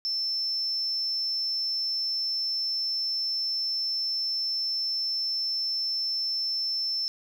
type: tone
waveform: sine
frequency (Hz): 5320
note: E8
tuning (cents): +15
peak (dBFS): -26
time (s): 0.05-7.08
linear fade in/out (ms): 0
effects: 9-bit